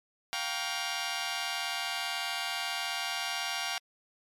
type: chord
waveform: 10% pulse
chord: G half-diminished seventh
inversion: third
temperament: just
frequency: 705.6 / 784 / 940.8 / 1128.9 Hz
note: F5 / G5 / Bb5 / Db6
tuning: +18 / 0 / +16 / +31 cents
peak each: -28 / -28 / -32 / -31 dBFS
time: 0.33-3.78 s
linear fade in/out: 0 ms
effects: low-pass 11000 Hz 12 dB/octave + MP3 96 kbps